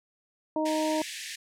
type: harmonic tone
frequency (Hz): 311.1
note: D#4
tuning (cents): 0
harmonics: 1 / 2 / 3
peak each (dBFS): -28 / -29 / -32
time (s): 0.56-1.02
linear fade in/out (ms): 2
type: high-pass noise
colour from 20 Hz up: pink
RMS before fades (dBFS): -37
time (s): 0.65-1.36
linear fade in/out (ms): 10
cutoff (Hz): 1700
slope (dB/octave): 96
effects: low-pass 9000 Hz 12 dB/octave